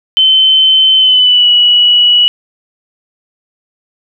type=tone with pitch glide; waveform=sine; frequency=3071 to 2934 Hz; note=G7 to F#7; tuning=-36 to -15 cents; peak=-4 dBFS; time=0.17-2.28 s; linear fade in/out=0 ms; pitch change=-79 cents; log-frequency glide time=0.97-1.48 s; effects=none